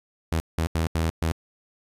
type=tone bursts at uneven times; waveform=sawtooth; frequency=81.3 Hz; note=E2; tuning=23 cents flat; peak=-18 dBFS; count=5; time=0.32-0.4 / 0.58-0.67 / 0.75-0.87 / 0.95-1.1 / 1.22-1.32 s; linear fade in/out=0 ms; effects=resampled to 32000 Hz + 10-bit